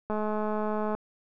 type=click train; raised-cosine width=1 ms; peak=-18 dBFS; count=182; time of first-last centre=0.1-0.95 s; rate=213 Hz; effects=none